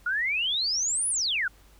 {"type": "exponential two-way sweep", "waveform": "sine", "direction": "up then down", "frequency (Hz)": [1396.9, 10430, 1396.9], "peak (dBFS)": -24, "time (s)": [0.06, 1.48], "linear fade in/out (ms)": 5, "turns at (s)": 1.09, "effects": ["added 50 Hz sine -55 dBFS peak until 1.79 s", "pink hiss -59 dBFS RMS until 1.79 s"]}